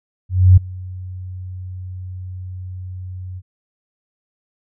sine tone with ADSR envelope, 92 Hz, F#2, 9 cents flat, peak -3 dBFS, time 0.29-3.42 s, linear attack 280 ms, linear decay 10 ms, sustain -24 dB, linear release 44 ms, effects none

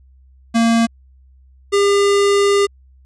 square tone pair in turn, 229.8 / 402.2 Hz, A#3 / G4, -25 / +44 cents, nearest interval minor seventh, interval 969 cents, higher second, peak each -12 dBFS, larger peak neither, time 0.54-0.87 / 1.72-2.67 s, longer second, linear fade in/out 20 ms, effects added 65 Hz sine -45 dBFS peak until 3.05 s + resampled to 22050 Hz

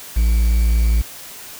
triangle tone with quantisation, 56.2 Hz, A1, 37 cents sharp, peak -10 dBFS, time 0.16-1.02 s, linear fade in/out 10 ms, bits 6, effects white hiss -36 dBFS RMS until 1.59 s

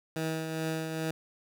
15% pulse tone with tremolo, 160 Hz, D#3, 49 cents sharp, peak -23 dBFS, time 0.16-1.11 s, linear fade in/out 2 ms, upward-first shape triangle, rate 2.4 Hz, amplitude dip 45%, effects none

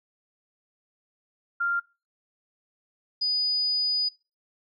sine tone pair in turn, 1393 / 4950 Hz, F6 / D#8, -5 / -10 cents, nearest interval octave + minor seventh, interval 2195 cents, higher second, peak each -23 dBFS, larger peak neither, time 1.6-1.8 / 3.21-4.09 s, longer second, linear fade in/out 10 ms, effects noise-tail reverb RT60 0.3 s tail -23 dB re dry

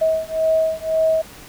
sine beating tone pair, 639 / 640.9 Hz, D#5 / E5, +46 / -49 cents, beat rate 1.9 Hz, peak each -19 dBFS, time 0.01-1.22 s, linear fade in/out 10 ms, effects pink hiss -41 dBFS RMS until 1.48 s

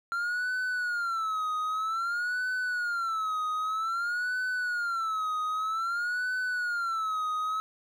triangle tone with vibrato, 1372 Hz, F6, 31 cents flat, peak -26 dBFS, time 0.12-7.6 s, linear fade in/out 0 ms, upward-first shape sine, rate 0.52 Hz, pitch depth 160 cents each way, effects none

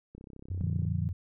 click train, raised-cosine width 3 ms, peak -34 dBFS, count 24, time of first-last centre 0.15-0.851 s, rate 32.8 Hz
sine tone, 90.4 Hz, F#2, 40 cents flat, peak -31 dBFS, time 0.5-1.13 s, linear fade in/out 5 ms
sine chord, Bb major, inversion none, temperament equal with one note detuned, 116.54 / 148.45 / 174.61 Hz, Bb2 / D3 / F3, 0 / +19 / 0 cents, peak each -34 dBFS, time 0.61-1.09 s, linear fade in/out 0 ms
effects none

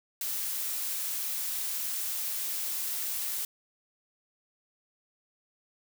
blue noise, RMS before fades -33 dBFS, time 0.21-3.45 s, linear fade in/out 2 ms, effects none

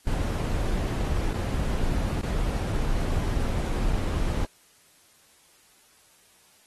brown noise with dropouts, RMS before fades -26 dBFS, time 0.07-4.45 s, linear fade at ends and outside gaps 1 ms, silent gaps 1.332-1.342 / 2.213-2.233 / 3.925-3.933 s, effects white hiss -59 dBFS RMS until 6.66 s + AAC 32 kbps

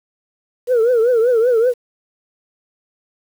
sine tone with vibrato, 473.4 Hz, A#4, 27 cents sharp, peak -9 dBFS, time 0.67-1.74 s, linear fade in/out 50 ms, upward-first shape triangle, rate 5.2 Hz, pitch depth 150 cents each way, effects tanh soft clip ceiling -9 dBFS + 7-bit

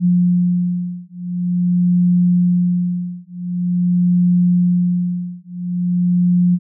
sine beating tone pair, 177.3 / 177.76 Hz, F3 / F3, +26 / +31 cents, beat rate 0.46 Hz, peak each -16 dBFS, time 0-6.59 s, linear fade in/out 50 ms, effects none

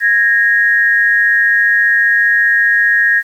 sine tone pair together, 1649.7 / 1864.7 Hz, G#6 / A#6, -12 / 0 cents, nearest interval major second, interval 212 cents, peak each -11 dBFS, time 0-3.23 s, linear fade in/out 50 ms, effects 7-bit

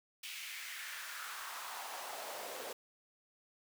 pink noise with high-pass filter sweep, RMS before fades -45 dBFS, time 0.23-2.73 s, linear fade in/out 5 ms, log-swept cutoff 2700 to 470 Hz, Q 2.5, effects none

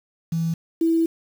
sine tone pair in turn, 164.81 / 329 Hz, E3 / E4, 0 / -3 cents, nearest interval octave, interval 1197 cents, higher second, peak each -20 / -16 dBFS, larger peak second, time 0.32-0.54 / 0.81-1.06 s, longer second, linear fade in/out 5 ms, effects 7-bit

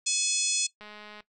harmonic tone, 852 Hz, G#5, 44 cents sharp, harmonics 3 / 4 / 5 / 6 / 7 / 8 / 9 / 10, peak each -35 / -35 / -34 / -33 / -32 / -30 / -36 / -32 dBFS, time 0.06-0.67 s, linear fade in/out 10 ms
click train, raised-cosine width 0.3 ms, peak -30 dBFS, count 84, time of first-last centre 0.81-1.205 s, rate 210 Hz
effects noise-tail reverb RT60 0.1 s tail -17 dB re dry

